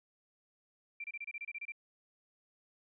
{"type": "tone bursts", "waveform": "sine", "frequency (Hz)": 2356, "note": "D7", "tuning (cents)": 5, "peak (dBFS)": -39, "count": 11, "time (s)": [1, 1.721], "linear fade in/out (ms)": 5, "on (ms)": 41, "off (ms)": 27, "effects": []}